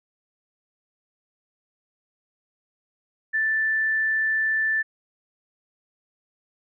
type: tone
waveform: sine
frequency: 1763 Hz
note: A6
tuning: 3 cents sharp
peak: -20 dBFS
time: 3.33-4.83 s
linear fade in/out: 20 ms
effects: none